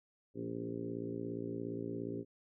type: harmonic tone with a mistuned harmonic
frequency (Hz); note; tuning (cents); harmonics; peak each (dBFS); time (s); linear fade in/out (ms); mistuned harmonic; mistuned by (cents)
57.2; A#1; -32; 2 / 3 / 4 / 5 / 6 / 7 / 8 / 9; -47 / -47 / -47 / -43 / -47 / -43 / -52 / -52; 0.34-2.25; 50; 4; +35
effects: none